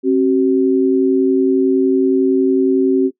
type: tone pair together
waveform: sine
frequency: 267.8 / 378.7 Hz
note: C4 / F#4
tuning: +40 / +40 cents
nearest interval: tritone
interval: 600 cents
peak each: -13 dBFS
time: 0.03-3.11 s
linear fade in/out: 50 ms
effects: noise-tail reverb RT60 0.1 s tail -17 dB re dry